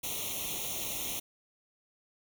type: noise with comb filter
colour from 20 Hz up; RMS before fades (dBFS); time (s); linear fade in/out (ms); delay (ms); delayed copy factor
white; -36; 0.03-1.2; 10; 0.31; +1
effects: none